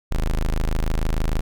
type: tone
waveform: 35% pulse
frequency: 26.51 Hz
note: G#0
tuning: 37 cents sharp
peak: -17 dBFS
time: 0.11-1.41 s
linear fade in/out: 10 ms
effects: none